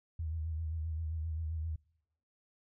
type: tone with vibrato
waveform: sine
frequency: 79.9 Hz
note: D#2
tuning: 47 cents sharp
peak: -34 dBFS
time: 0.19-1.76 s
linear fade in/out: 5 ms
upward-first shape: sine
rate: 7.6 Hz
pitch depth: 59 cents each way
effects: noise-tail reverb RT60 0.8 s tail -25 dB re dry